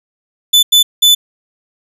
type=tone bursts at uneven times; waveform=40% pulse; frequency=3498 Hz; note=A7; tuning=11 cents flat; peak=-4 dBFS; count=3; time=0.53-0.63 / 0.72-0.83 / 1.02-1.15 s; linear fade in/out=10 ms; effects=none